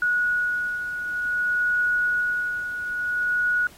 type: beating tone pair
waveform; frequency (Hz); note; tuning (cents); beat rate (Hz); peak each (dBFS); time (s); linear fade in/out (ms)
sine; 1459 / 1459.55; F#6 / F#6; -25 / -24; 0.55; -22 / -29; 0.02-3.67; 2
effects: pink hiss -50 dBFS RMS until 3.77 s + AAC 48 kbps